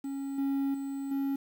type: tone with level steps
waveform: triangle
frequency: 275 Hz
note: C#4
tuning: 14 cents flat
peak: -31 / -25 / -31 / -26 dBFS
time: 0.04-1.36 s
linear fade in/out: 5 ms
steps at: 0.38 / 0.74 / 1.11 s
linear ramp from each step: 5 ms
effects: 9-bit